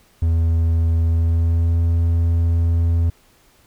triangle tone with pitch glide, 82.41 to 83.9 Hz, E2 to E2, 0 to +31 cents, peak -12 dBFS, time 0.22-3.1 s, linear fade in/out 5 ms, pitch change +31 cents, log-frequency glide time 1.06-1.79 s, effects pink hiss -55 dBFS RMS until 3.66 s

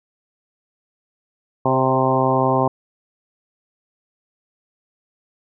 harmonic tone with a mistuned harmonic, 130.81 Hz, C3, in tune, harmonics 1 / 2 / 3 / 4 / 5 / 6 / 7 / 8, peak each -23 / -23 / -23 / -23 / -23 / -23 / -23 / -23 dBFS, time 1.65-2.68 s, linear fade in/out 5 ms, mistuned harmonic 4, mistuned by +17 cents, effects none

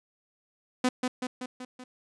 sawtooth tone with echo, 252.4 Hz, B3, 38 cents sharp, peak -18 dBFS, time 0.84-0.89 s, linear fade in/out 5 ms, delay 190 ms, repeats 5, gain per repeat -4 dB, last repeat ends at 1.84 s, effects resampled to 22050 Hz

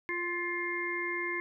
harmonic tone with a mistuned harmonic, 349.2 Hz, F4, in tune, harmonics 1 / 3 / 5 / 6, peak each -37 / -40 / -38 / -34 dBFS, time 0.09-1.4 s, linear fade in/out 0 ms, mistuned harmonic 6, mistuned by +17 cents, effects none

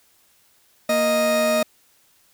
40% pulse tone pair together, 233.1 / 622.3 Hz, A#3 / D#5, 0 / 0 cents, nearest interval octave + perfect fourth, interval 1700 cents, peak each -24 / -17 dBFS, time 0.89-1.63 s, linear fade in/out 5 ms, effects white hiss -59 dBFS RMS until 2.33 s

